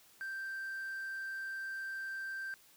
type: tone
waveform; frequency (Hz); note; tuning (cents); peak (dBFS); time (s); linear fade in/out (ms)
triangle; 1568; G6; 0; -36; 0.21-2.54; 0
effects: tanh soft clip ceiling -32 dBFS + white hiss -63 dBFS RMS until 2.76 s